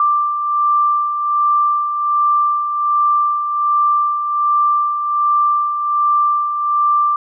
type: beating tone pair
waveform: sine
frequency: 1179 / 1180.3 Hz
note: D6 / D6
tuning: +6 / +8 cents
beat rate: 1.3 Hz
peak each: -22 / -13 dBFS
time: 0-7.16 s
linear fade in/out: 2 ms
effects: none